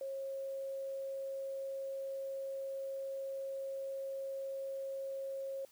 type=tone; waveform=sine; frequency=542 Hz; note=C#5; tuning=39 cents flat; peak=-38 dBFS; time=0.01-5.65 s; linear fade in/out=2 ms; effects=white hiss -65 dBFS RMS until 5.71 s